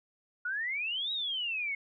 sine exponential two-way sweep, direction up then down, 1420 to 3863 to 2157 Hz, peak -31 dBFS, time 0.45-1.75 s, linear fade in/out 5 ms, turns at 1.12 s, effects none

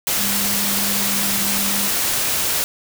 sine tone in noise, 200.7 Hz, G3, 41 cents sharp, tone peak -27 dBFS, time 0.19-1.88 s, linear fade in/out 0 ms, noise white, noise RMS -20 dBFS, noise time 0.07-2.64 s, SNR -10 dB, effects none

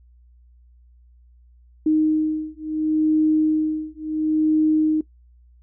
sine beating tone pair, 310.2 / 310.92 Hz, D#4 / D#4, -5 / -1 cents, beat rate 0.72 Hz, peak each -20 dBFS, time 1.86-5.01 s, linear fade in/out 5 ms, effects noise-tail reverb RT60 0.1 s tail -18 dB re dry + added 60 Hz sine -49 dBFS peak until 5.62 s

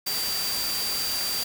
sine tone in noise, 4700 Hz, D8, 1 cent sharp, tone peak -28 dBFS, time 0.06-1.44 s, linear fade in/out 10 ms, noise white, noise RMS -30 dBFS, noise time 0.06-1.44 s, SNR -1 dB, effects none

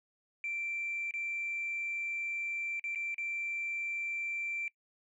sine tone with dropouts, 2349 Hz, D7, in tune, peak -33 dBFS, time 0.44-4.68 s, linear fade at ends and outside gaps 1 ms, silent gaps 1.11-1.138 / 2.796-2.84 / 2.949-2.957 / 3.144-3.181 s, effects noise-tail reverb RT60 0.1 s tail -25 dB re dry + tanh soft clip ceiling -29 dBFS

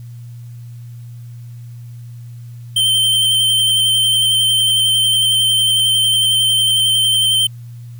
square tone with vibrato, 3112 Hz, G7, 13 cents flat, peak -12 dBFS, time 2.76-7.47 s, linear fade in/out 5 ms, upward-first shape sine, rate 11 Hz, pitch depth 16 cents each way, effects added 119 Hz sine -30 dBFS peak until 7.99 s + white hiss -54 dBFS RMS until 7.99 s

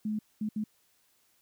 sine tone bursts at uneven times, 213.7 Hz, G#3, 50 cents sharp, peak -29 dBFS, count 3, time 0.05-0.19 / 0.41-0.49 / 0.56-0.64 s, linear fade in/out 5 ms, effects white hiss -69 dBFS RMS until 1.41 s

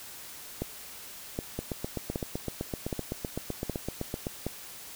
two click trains, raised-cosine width 2 ms, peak -18 / -17 dBFS, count 22 / 6, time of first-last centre 1.59-4.269 / 0.62-4.466 s, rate 7.84 / 1.3 Hz, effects white hiss -45 dBFS RMS until 4.95 s

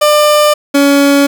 30% pulse tone pair in turn, 597 / 281.7 Hz, D5 / C#4, +28 / +28 cents, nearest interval octave + minor second, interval 1300 cents, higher first, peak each -3 dBFS, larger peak neither, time 0.01-0.54 / 0.74-1.27 s, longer neither, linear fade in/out 10 ms, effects none

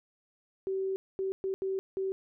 sine tone bursts at uneven times, 383.6 Hz, G4, 37 cents flat, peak -29 dBFS, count 5, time 0.67-0.96 / 1.19-1.32 / 1.44-1.54 / 1.62-1.79 / 1.97-2.12 s, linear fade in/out 0 ms, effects none

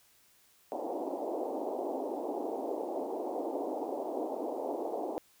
pink band-pass noise, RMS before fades -36 dBFS, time 0.72-5.18 s, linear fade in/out 0 ms, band 280 to 850 Hz, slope 48 dB/octave, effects white hiss -65 dBFS RMS until 5.4 s

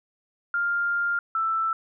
sine tone pair in turn, 1400 / 1326.4 Hz, F6 / E6, +4 / +10 cents, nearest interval minor second, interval 94 cents, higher first, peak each -22 dBFS, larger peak neither, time 0.54-1.19 / 1.35-1.73 s, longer first, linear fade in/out 2 ms, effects none

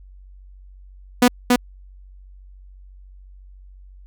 sawtooth tone with echo, 246.1 Hz, B3, 6 cents flat, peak -6 dBFS, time 1.22-1.28 s, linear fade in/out 5 ms, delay 280 ms, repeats 1, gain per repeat -2 dB, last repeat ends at 1.56 s, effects added 47 Hz sine -41 dBFS peak until 4.06 s

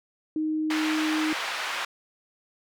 sine tone, 311.1 Hz, D#4, in tune, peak -24 dBFS, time 0.36-1.33 s, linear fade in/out 2 ms
white band-pass noise, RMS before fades -31 dBFS, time 0.7-1.85 s, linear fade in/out 5 ms, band 810 to 2500 Hz, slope 12 dB/octave
effects none

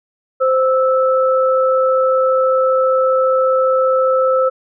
sine tone pair together, 521 / 1313.8 Hz, C5 / E6, -7 / -6 cents, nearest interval octave + major third, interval 1601 cents, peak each -12 / -17 dBFS, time 0.4-4.5 s, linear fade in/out 20 ms, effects none

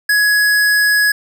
square tone, 1677 Hz, G#6, 16 cents sharp, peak -11 dBFS, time 0.09-1.12 s, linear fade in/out 5 ms, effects none

